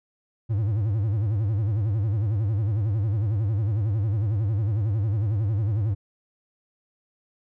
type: tone with vibrato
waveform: triangle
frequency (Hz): 105.3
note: G#2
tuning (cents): +24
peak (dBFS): -19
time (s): 0.49-5.95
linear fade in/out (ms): 20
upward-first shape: sine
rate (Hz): 11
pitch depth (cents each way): 160
effects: none